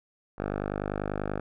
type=tone with low-pass filter; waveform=5% pulse; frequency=50.2 Hz; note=G1; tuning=42 cents sharp; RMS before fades=-32 dBFS; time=0.38-1.4 s; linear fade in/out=5 ms; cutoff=1200 Hz; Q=1.5; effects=none